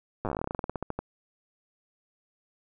slowing click train, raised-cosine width 1 ms, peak -17 dBFS, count 23, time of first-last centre 0.25-0.99 s, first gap 8 ms, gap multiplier 1.12, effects none

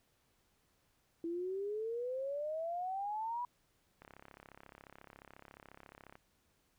sine exponential sweep, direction up, 329.6 to 987.8 Hz, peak -36 dBFS, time 1.24-3.45 s, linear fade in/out 2 ms
click train, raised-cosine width 0.5 ms, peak -38 dBFS, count 74, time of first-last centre 4.02-6.155 s, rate 34.2 Hz
effects pink hiss -75 dBFS RMS until 6.78 s

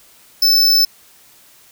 square tone, 5274 Hz, E8, in tune, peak -10 dBFS, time 0.42-0.85 s, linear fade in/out 5 ms, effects white hiss -48 dBFS RMS until 1.71 s

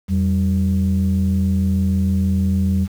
sine tone pair together, 85.53 / 192 Hz, F2 / G3, -36 / -36 cents, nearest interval octave + major second, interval 1400 cents, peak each -16 dBFS, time 0.08-2.88 s, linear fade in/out 50 ms, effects tanh soft clip ceiling -10 dBFS + 7-bit

